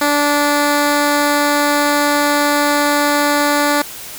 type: tone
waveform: 10% pulse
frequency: 291 Hz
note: D4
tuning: 16 cents flat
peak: -4 dBFS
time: 0.01-3.82 s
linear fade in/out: 5 ms
effects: white hiss -31 dBFS RMS until 4.18 s